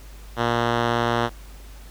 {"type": "tone with low-pass filter", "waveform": "5% pulse", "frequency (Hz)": 118.1, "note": "A#2", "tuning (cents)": 23, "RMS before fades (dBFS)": -22, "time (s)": [0.36, 1.3], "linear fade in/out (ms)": 50, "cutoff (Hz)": 3300, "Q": 0.79, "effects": ["added 50 Hz sine -39 dBFS peak until 1.9 s", "pink hiss -49 dBFS RMS until 1.9 s"]}